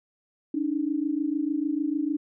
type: tone pair together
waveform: sine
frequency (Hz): 284.4 / 311.1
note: C#4 / D#4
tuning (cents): +45 / 0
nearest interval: major second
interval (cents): 155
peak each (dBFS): -27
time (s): 0.54-2.17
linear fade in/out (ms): 5
effects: none